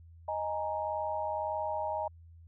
sine chord, D# suspended fourth, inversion none, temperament equal, 622.3 / 830.6 / 932.3 Hz, D#5 / G#5 / A#5, 0 / 0 / 0 cents, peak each -35 / -36 / -36 dBFS, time 0.28-2.08 s, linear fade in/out 5 ms, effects added 83 Hz sine -51 dBFS peak until 2.47 s

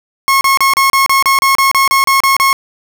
30% pulse tone bursts, 1087 Hz, C#6, 34 cents flat, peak -5 dBFS, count 14, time 0.28-2.529 s, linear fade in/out 0 ms, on 130 ms, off 33 ms, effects none

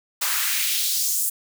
white noise with high-pass filter sweep, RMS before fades -23 dBFS, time 0.21-1.3 s, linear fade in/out 10 ms, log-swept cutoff 1000 to 9200 Hz, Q 1.5, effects none

